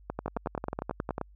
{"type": "two click trains", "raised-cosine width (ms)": 1, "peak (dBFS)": [-17, -18], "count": [10, 13], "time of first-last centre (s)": [[0.26, 1.213], [0.1, 1.181]], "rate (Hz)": [9.44, 11.1], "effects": ["added 50 Hz sine -52 dBFS peak until 1.35 s"]}